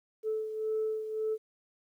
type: beating tone pair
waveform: sine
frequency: 435.8 / 437.6 Hz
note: A4 / A4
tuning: -17 / -9 cents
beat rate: 1.8 Hz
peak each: -30 / -37 dBFS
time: 0.23-1.38 s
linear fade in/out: 50 ms
effects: tanh soft clip ceiling -24 dBFS + 11-bit